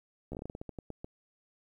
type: slowing click train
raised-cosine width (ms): 2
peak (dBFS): -27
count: 14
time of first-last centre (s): 0.32-1.045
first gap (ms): 13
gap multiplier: 1.22
effects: 11-bit